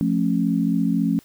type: chord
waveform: sine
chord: F augmented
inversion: none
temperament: just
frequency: 174.61 / 218.3 / 272.8 Hz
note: F3 / A3 / C#4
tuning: 0 / -13 / -28 cents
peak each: -22 / -22 / -22 dBFS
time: 0.01-1.19 s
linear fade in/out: 0 ms
effects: white hiss -54 dBFS RMS until 1.24 s